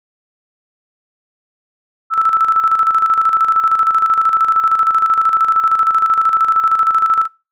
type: tone with tremolo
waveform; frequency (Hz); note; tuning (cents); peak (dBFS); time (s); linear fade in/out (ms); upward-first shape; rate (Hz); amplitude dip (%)
sine; 1318.5; E6; 0; -8; 2.1-7.28; 50; square; 13; 55
effects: noise-tail reverb RT60 0.3 s tail -25 dB re dry